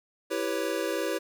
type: chord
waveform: square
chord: C# half-diminished seventh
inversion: first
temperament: equal with one note detuned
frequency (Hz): 329.6 / 392 / 493.9 / 556.6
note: E4 / G4 / B4 / C#5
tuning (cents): 0 / 0 / 0 / +7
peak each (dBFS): -34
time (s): 0.3-1.19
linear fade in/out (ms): 20
effects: none